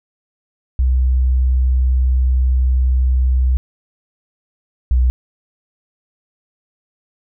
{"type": "tone pair in turn", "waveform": "sine", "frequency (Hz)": [63.7, 62.28], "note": ["C2", "B1"], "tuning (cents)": [-46, 15], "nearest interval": "unison", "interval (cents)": 39, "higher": "first", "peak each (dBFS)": [-11, -10], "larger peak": "second", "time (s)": [[0.79, 3.57], [4.91, 5.1]], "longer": "first", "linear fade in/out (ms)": 0, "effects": []}